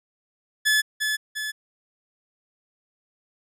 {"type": "tone with echo", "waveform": "sawtooth", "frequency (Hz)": 1722, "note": "A6", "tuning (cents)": -38, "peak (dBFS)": -14, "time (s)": [0.65, 0.82], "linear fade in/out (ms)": 20, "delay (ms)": 350, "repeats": 2, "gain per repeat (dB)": -5, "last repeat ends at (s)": 1.52, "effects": ["resampled to 32000 Hz"]}